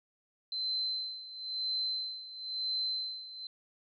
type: tone with tremolo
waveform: sine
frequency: 4076 Hz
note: C8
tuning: 46 cents flat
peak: -30 dBFS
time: 0.52-3.47 s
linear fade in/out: 2 ms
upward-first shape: sine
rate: 0.99 Hz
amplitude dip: 80%
effects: none